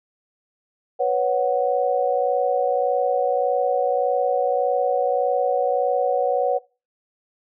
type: chord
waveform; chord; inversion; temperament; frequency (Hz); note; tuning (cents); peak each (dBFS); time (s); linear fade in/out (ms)
sine; B suspended second; none; just; 493.9 / 555.6 / 740.8; B4 / C#5 / F#5; 0 / +4 / +2; -22; 0.99-6.59; 20
effects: noise-tail reverb RT60 0.3 s tail -22 dB re dry